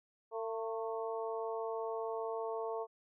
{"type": "harmonic tone with a mistuned harmonic", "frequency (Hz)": 225.2, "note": "A3", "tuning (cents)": 40, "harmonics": [2, 3, 4, 5], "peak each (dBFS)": [-38, -42, -44, -46], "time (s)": [0.31, 2.87], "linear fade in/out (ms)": 50, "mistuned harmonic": 5, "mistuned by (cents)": -41, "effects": []}